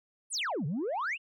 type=exponential two-way sweep; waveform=sine; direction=down then up; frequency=10790 to 130.9 to 2958 Hz; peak=-28 dBFS; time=0.3-1.18 s; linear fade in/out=50 ms; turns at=0.66 s; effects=tanh soft clip ceiling -28 dBFS